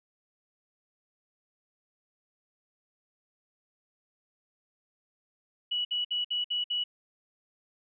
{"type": "tone bursts", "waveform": "sine", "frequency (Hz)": 2937, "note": "F#7", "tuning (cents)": -13, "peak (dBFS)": -27, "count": 6, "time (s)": [5.71, 6.84], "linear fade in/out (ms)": 10, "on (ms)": 140, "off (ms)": 58, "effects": []}